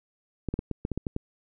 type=clicks; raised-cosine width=3 ms; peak=-16 dBFS; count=9; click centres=0.487 / 0.54 / 0.591 / 0.713 / 0.851 / 0.917 / 0.976 / 1.068 / 1.164 s; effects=none